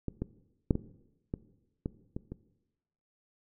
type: clicks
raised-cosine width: 3 ms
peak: -20 / -19 / -10 / -19 / -20 / -19 / -23 / -26 dBFS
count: 8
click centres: 0.083 / 0.22 / 0.708 / 0.754 / 1.339 / 1.859 / 2.165 / 2.32 s
effects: noise-tail reverb RT60 1.0 s tail -18 dB re dry